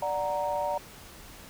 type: chord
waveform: sine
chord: D augmented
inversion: none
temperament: equal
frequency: 587.3 / 740 / 932.3 Hz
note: D5 / F#5 / A#5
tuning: 0 / 0 / 0 cents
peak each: -30 / -33 / -30 dBFS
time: 0.02-0.78 s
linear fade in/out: 5 ms
effects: tanh soft clip ceiling -18 dBFS + pink hiss -48 dBFS RMS until 1.49 s